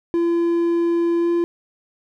triangle tone with pitch glide, 340 to 342.8 Hz, F4 to F4, -46 to -32 cents, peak -14 dBFS, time 0.14-1.44 s, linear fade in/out 0 ms, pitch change +14 cents, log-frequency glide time 1.19-1.3 s, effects none

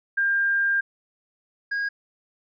sine / triangle tone pair in turn, 1600 / 1635.5 Hz, G6 / G#6, +35 / -27 cents, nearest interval unison, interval 38 cents, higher second, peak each -19 / -22 dBFS, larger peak first, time 0.17-0.81 / 1.71-1.89 s, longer first, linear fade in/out 10 ms, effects resampled to 16000 Hz

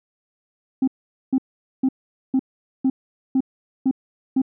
sine tone bursts, 263.4 Hz, C4, 12 cents sharp, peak -13 dBFS, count 8, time 0.82-4.418 s, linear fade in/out 5 ms, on 56 ms, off 450 ms, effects tanh soft clip ceiling -13 dBFS

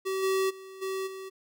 square tone with level steps, 382.5 Hz, G4, 42 cents flat, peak -29 / -25 / -44 / -31 / -39 dBFS, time 0.05-1.3 s, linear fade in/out 20 ms, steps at 0.22 / 0.49 / 0.81 / 1.06 s, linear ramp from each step 20 ms, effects none

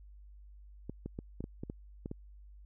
clicks, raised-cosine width 3 ms, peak -26 dBFS, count 9, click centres 0.896 / 1.06 / 1.189 / 1.406 / 1.441 / 1.635 / 1.699 / 2.059 / 2.114 s, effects added 50 Hz sine -51 dBFS peak until 2.65 s

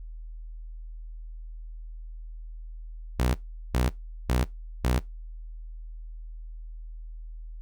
sawtooth tone bursts, 61.74 Hz, B1, in tune, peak -18 dBFS, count 4, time 3.19-4.99 s, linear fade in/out 0 ms, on 150 ms, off 400 ms, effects noise-tail reverb RT60 0.2 s tail -21 dB re dry + added 40 Hz sine -37 dBFS peak until 7.61 s

